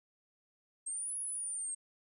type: exponential two-way sweep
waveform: sine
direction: up then down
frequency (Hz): 8372 to 10500 to 8372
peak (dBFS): -36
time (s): 0.86-1.75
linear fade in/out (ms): 10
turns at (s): 1.18
effects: none